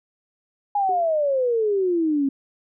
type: exponential sweep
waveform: sine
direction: down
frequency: 831 to 268.4 Hz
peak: -18 dBFS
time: 0.75-2.29 s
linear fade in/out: 5 ms
type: tone with exponential decay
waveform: sine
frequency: 390 Hz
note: G4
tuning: 9 cents flat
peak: -27 dBFS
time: 0.89-1.21 s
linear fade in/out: 2 ms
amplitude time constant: 68 ms
effects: none